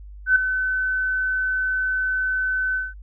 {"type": "tone with ADSR envelope", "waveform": "sine", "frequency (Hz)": 1517, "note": "F#6", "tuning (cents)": 43, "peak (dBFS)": -10, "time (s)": [0.26, 2.94], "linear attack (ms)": 98, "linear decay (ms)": 6, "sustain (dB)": -10, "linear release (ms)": 190, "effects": ["added 50 Hz sine -37 dBFS peak until 3.02 s"]}